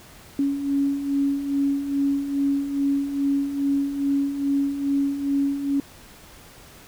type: beating tone pair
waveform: sine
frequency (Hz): 277.5 / 279.9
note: C#4 / C#4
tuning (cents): +2 / +17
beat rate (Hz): 2.4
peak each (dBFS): -28 / -21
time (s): 0.39-5.8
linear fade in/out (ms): 2
effects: pink hiss -47 dBFS RMS until 6.87 s